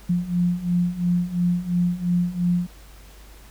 sine beating tone pair, 174.4 / 177.3 Hz, F3 / F3, -2 / +26 cents, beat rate 2.9 Hz, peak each -24 / -21 dBFS, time 0.09-2.67 s, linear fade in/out 10 ms, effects added 50 Hz sine -44 dBFS peak until 3.5 s + pink hiss -50 dBFS RMS until 3.5 s

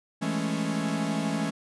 45% pulse chord, A major seventh, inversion second, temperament equal, 164.81 / 207.7 / 220 / 277.2 Hz, E3 / G#3 / A3 / C#4, 0 / 0 / 0 / 0 cents, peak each -32 dBFS, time 0.21-1.51 s, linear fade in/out 20 ms, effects resampled to 24000 Hz

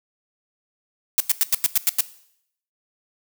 blue noise bursts, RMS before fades -17 dBFS, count 8, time 1.18-2.007 s, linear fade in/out 0 ms, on 22 ms, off 93 ms, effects noise-tail reverb RT60 0.7 s tail -17 dB re dry

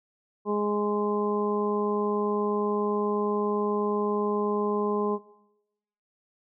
harmonic tone, 207.7 Hz, G#3, in tune, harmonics 1 / 2 / 3 / 4 / 5, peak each -29 / -26 / -38 / -36 / -32 dBFS, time 0.45-5.19 s, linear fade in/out 50 ms, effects noise-tail reverb RT60 0.9 s tail -19 dB re dry

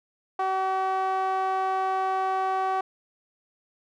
sawtooth tone with band-pass filter, 380 Hz, F#4, 46 cents sharp, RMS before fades -26 dBFS, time 0.39-2.81 s, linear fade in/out 5 ms, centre 910 Hz, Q 6, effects none

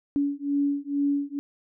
sine beating tone pair, 282.9 / 285.1 Hz, C#4 / C#4, +35 / +49 cents, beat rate 2.2 Hz, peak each -26 dBFS, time 0.16-1.39 s, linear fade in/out 0 ms, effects none

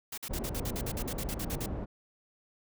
white noise bursts, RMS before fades -39 dBFS, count 15, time 0.12-1.661 s, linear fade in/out 5 ms, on 57 ms, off 49 ms
pink low-pass noise, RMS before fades -36 dBFS, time 0.29-1.86 s, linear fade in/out 20 ms, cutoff 620 Hz, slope 12 dB/octave
effects none

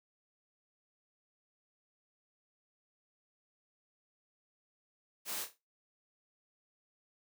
white noise with echo, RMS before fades -39 dBFS, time 5.25-5.47 s, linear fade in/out 50 ms, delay 30 ms, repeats 4, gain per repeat -9 dB, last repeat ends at 5.59 s, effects noise-tail reverb RT60 0.3 s tail -26 dB re dry + high-pass 200 Hz 12 dB/octave

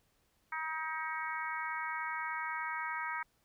harmonic tone, 316.7 Hz, D#4, 31 cents sharp, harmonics 3 / 4 / 5 / 6 / 7, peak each -40 / -41 / -42 / -43 / -43 dBFS, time 0.52-3.23 s, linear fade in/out 5 ms, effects pink hiss -74 dBFS RMS until 3.44 s

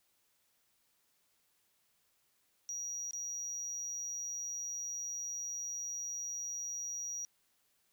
sine tone with dropouts, 5760 Hz, F#8, 47 cents flat, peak -36 dBFS, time 2.69-7.25 s, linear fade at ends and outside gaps 0 ms, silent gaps 3.109-3.133 s, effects tanh soft clip ceiling -35 dBFS + white hiss -75 dBFS RMS until 7.92 s

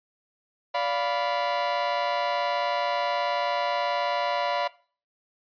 40% pulse chord, B diminished, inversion first, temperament equal with one note detuned, 579.9 / 698.5 / 987.8 Hz, D5 / F5 / B5, -22 / 0 / 0 cents, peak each -28 dBFS, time 0.74-4.68 s, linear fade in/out 10 ms, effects noise-tail reverb RT60 0.4 s tail -19 dB re dry + resampled to 11025 Hz

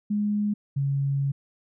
sine tone pair in turn, 207.7 / 138.9 Hz, G#3 / C#3, 0 / +4 cents, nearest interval perfect fifth, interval 696 cents, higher first, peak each -22 dBFS, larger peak neither, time 0.1-0.54 / 0.76-1.32 s, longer second, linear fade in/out 10 ms, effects none

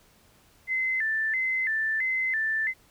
sine tone with vibrato, 1906 Hz, A#6, 38 cents sharp, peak -24 dBFS, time 0.67-2.74 s, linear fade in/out 50 ms, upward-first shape square, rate 1.5 Hz, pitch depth 130 cents each way, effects pink hiss -60 dBFS RMS until 2.9 s

